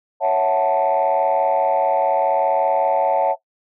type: chord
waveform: sine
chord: F# minor seventh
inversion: second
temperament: equal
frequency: 554.4 / 659.3 / 740 / 880 Hz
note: C#5 / E5 / F#5 / A5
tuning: 0 / 0 / 0 / 0 cents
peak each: -19 dBFS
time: 0.2-3.36 s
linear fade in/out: 50 ms
effects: noise-tail reverb RT60 0.1 s tail -17 dB re dry + tanh soft clip ceiling -9 dBFS